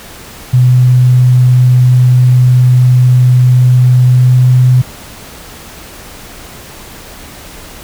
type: tone with pitch glide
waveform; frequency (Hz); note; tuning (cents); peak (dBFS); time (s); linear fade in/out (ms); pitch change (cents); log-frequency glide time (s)
sine; 125.6 to 126.55; B2 to B2; +30 to +43; -3; 0.53-4.82; 10; +13; 4.05-4.45
effects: pink hiss -31 dBFS RMS until 7.83 s